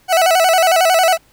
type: tone with vibrato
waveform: 40% pulse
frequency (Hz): 698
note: F5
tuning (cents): -1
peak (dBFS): -9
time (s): 0.08-1.18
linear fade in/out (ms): 50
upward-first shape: square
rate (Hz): 11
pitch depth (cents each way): 110
effects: pink hiss -53 dBFS RMS until 1.32 s